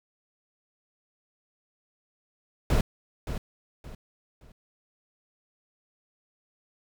brown noise with echo, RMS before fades -22 dBFS, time 2.7-2.81 s, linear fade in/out 2 ms, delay 570 ms, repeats 3, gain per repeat -10 dB, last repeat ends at 4.52 s, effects none

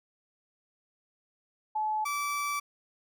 sine / 30% pulse tone pair in turn, 860 / 1158 Hz, A5 / D6, -40 / -25 cents, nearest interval perfect fourth, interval 515 cents, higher second, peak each -27 dBFS, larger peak neither, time 1.75-2.05 / 2.05-2.6 s, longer second, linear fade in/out 10 ms, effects none

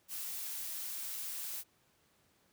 blue noise, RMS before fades -41 dBFS, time 0.08-1.64 s, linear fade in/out 50 ms, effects pink hiss -71 dBFS RMS until 2.52 s + high-pass 80 Hz 12 dB/octave

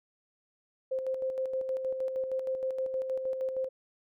sine tone with tremolo, 523.3 Hz, C5, in tune, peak -28 dBFS, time 0.91-3.69 s, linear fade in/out 10 ms, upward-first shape square, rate 6.4 Hz, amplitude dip 45%, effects none

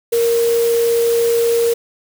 sine tone in noise, 466.2 Hz, A#4, in tune, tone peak -12 dBFS, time 0.12-1.74 s, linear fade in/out 10 ms, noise white, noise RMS -27 dBFS, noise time 0.12-1.74 s, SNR +12 dB, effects none

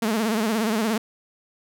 sawtooth tone with vibrato, 219.8 Hz, A3, 2 cents flat, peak -17 dBFS, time 0.02-0.98 s, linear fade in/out 5 ms, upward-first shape sine, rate 17 Hz, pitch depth 98 cents each way, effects none

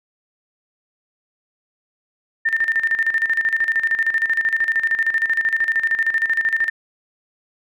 sine tone with tremolo, 1804 Hz, A6, 43 cents sharp, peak -14 dBFS, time 2.45-6.7 s, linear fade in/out 10 ms, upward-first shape square, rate 13 Hz, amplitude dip 70%, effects none

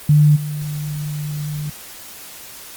sine tone with level steps, 149.2 Hz, D3, 28 cents sharp, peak -8 / -22 dBFS, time 0.09-1.7 s, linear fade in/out 5 ms, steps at 0.35 s, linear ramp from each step 20 ms, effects white hiss -37 dBFS RMS until 2.76 s + Opus 32 kbps

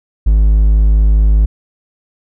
triangle tone, 52.4 Hz, G#1, 16 cents sharp, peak -4 dBFS, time 0.26-1.46 s, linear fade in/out 10 ms, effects none

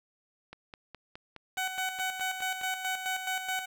click train, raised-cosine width 0.3 ms, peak -28 dBFS, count 11, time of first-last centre 0.53-2.613 s, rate 4.8 Hz
15% pulse tone with tremolo, 750 Hz, F#5, 23 cents sharp, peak -23 dBFS, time 1.57-3.66 s, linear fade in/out 10 ms, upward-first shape square, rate 4.7 Hz, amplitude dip 55%
effects none

